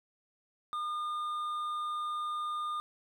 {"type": "tone with hard clipping", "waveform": "triangle", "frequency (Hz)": 1214, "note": "D#6", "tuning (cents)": -43, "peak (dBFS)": -34, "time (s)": [0.73, 2.8], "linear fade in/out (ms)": 0, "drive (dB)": 8, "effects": []}